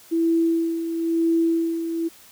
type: tone with tremolo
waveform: sine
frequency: 331.1 Hz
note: E4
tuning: 8 cents sharp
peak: -16 dBFS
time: 0.11-2.09 s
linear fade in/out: 20 ms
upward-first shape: sine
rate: 1 Hz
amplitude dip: 60%
effects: white hiss -49 dBFS RMS until 2.31 s